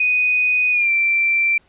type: tone with pitch glide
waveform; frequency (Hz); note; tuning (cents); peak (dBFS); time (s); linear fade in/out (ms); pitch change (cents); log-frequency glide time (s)
sine; 2489 to 2349; D#7 to D7; 0 to 0; -14; 0-1.58; 5; -100; 0.71-0.9
effects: pink hiss -57 dBFS RMS until 1.68 s + resampled to 8000 Hz